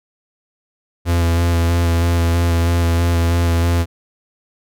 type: tone with vibrato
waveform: 45% pulse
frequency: 85 Hz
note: F2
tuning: 46 cents flat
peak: -13 dBFS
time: 1.05-3.86 s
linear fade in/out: 50 ms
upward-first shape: square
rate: 3.1 Hz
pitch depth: 14 cents each way
effects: none